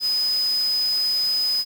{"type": "tone in noise", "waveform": "sine", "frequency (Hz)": 5020, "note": "D#8", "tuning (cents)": 15, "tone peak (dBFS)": -19, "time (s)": [0, 1.65], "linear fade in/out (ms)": 50, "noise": "white", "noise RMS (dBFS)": -37, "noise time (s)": [0, 1.65], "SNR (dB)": 15, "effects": []}